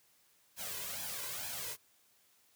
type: noise with flanger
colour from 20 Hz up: white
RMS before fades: -41 dBFS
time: 0.56-1.77 s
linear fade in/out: 50 ms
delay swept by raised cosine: 1.2 to 2.01 ms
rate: 2.2 Hz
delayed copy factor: +0.7
effects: white hiss -69 dBFS RMS until 2.55 s + high-pass 60 Hz 12 dB/octave